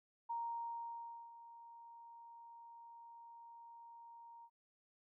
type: tone with ADSR envelope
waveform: sine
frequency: 932.3 Hz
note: A#5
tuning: in tune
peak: -38 dBFS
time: 0.29-4.5 s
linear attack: 15 ms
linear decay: 1000 ms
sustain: -16 dB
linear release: 59 ms
effects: none